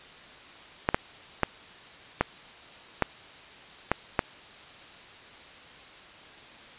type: clicks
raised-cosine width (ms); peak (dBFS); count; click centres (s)
0.5; -6; 7; 0.889 / 0.945 / 1.433 / 2.21 / 3.023 / 3.916 / 4.192
effects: white hiss -48 dBFS RMS until 6.78 s + resampled to 8000 Hz